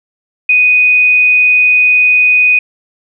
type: tone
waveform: sine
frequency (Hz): 2489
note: D#7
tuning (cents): 0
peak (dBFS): -5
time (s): 0.49-2.59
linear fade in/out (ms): 5
effects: none